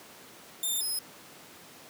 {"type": "tone pair in turn", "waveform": "5% pulse", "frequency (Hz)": [3606, 5106], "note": ["A7", "D#8"], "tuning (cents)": [42, 44], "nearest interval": "tritone", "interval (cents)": 602, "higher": "second", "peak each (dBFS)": [-20, -24], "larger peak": "first", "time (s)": [[0.63, 0.81], [0.81, 0.99]], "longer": "neither", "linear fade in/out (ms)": 2, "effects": ["pink hiss -50 dBFS RMS until 1.89 s", "high-pass 200 Hz 12 dB/octave"]}